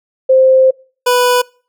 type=tone pair in turn; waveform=sine / 25% pulse; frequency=523.3 / 493.9 Hz; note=C5 / B4; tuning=0 / 0 cents; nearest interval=minor second; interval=100 cents; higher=first; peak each=-5 dBFS; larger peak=neither; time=0.29-0.71 / 1.06-1.42 s; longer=first; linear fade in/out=10 ms; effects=noise-tail reverb RT60 0.4 s tail -25 dB re dry